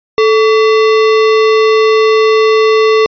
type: tone with sample-and-hold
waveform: sine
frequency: 437.5 Hz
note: A4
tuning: 10 cents flat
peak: -5 dBFS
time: 0.18-3.06 s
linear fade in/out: 0 ms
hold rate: 1575 Hz
effects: resampled to 11025 Hz